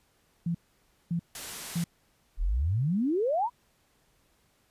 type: tone bursts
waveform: sine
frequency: 169.7 Hz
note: F3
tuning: 49 cents flat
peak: -26 dBFS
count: 3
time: 0.46-1.841 s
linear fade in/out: 5 ms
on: 87 ms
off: 560 ms
type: low-pass noise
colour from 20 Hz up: white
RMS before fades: -41 dBFS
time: 1.35-1.84 s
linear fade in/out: 2 ms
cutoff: 12000 Hz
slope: 24 dB/octave
type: exponential sweep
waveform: sine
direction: up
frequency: 34.13 to 1016 Hz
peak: -24 dBFS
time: 2.37-3.5 s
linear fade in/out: 50 ms
effects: pink hiss -68 dBFS RMS until 4.7 s + resampled to 32000 Hz